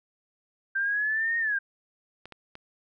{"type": "linear two-way sweep", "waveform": "sine", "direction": "up then down", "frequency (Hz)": [1568, 1864.7, 1568], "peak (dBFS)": -24, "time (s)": [0.75, 1.59], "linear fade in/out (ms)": 10, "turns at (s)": 1.38}
{"type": "clicks", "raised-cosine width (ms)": 0.3, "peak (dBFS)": -27, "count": 3, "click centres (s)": [2.256, 2.323, 2.554]}
{"effects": []}